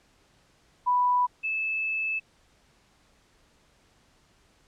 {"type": "tone pair in turn", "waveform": "sine", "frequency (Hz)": [987.8, 2617], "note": ["B5", "E7"], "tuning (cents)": [0, -13], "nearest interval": "octave + perfect fourth", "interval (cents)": 1687, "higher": "second", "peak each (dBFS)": [-20, -26], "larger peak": "first", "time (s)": [[0.86, 1.27], [1.43, 2.2]], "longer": "second", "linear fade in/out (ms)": 20, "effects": ["pink hiss -63 dBFS RMS until 4.67 s", "low-pass 8000 Hz 12 dB/octave"]}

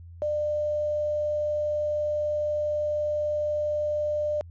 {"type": "tone with quantisation", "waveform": "sine", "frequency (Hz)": 598, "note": "D5", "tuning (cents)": 31, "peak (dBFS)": -24, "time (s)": [0.22, 4.41], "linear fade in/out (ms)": 0, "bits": 9, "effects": ["added 85 Hz sine -42 dBFS peak until 4.5 s", "resampled to 16000 Hz"]}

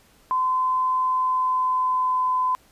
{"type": "tone with pitch glide", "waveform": "sine", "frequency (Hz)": [1025, 1015.6], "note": ["C6", "B5"], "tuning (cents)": [-36, 48], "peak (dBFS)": -19, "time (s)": [0.31, 2.55], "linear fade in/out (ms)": 0, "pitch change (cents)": -16, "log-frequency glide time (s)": [1.02, 2.33], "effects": ["pink hiss -57 dBFS RMS until 2.71 s", "resampled to 32000 Hz"]}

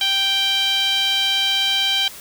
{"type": "tone with band-pass filter", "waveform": "sawtooth", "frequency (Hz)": 784, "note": "G5", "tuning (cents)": 0, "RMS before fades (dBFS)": -19, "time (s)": [0.01, 2.08], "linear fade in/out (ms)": 2, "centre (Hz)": 3400, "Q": 6.6, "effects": ["white hiss -38 dBFS RMS until 2.2 s"]}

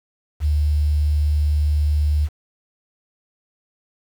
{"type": "tone with quantisation", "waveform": "sine", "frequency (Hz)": 74.6, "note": "D2", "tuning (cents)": 28, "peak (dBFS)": -15, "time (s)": [0.4, 2.29], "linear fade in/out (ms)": 50, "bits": 7, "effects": []}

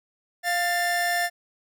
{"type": "tone pair together", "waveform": "45% pulse", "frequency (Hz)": [698.5, 1778.5], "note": ["F5", "A6"], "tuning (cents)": [0, 18], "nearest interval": "octave + major third", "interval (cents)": 1618, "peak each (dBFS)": -25, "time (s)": [0.43, 1.3], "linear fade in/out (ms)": 50, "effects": []}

